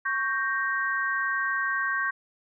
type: chord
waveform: sine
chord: G diminished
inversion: second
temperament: equal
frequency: 1108.7 / 1568 / 1864.7 Hz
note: Db6 / G6 / Bb6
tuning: 0 / 0 / 0 cents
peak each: -30 / -27 / -31 dBFS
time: 0.05-2.11 s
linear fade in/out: 10 ms
effects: none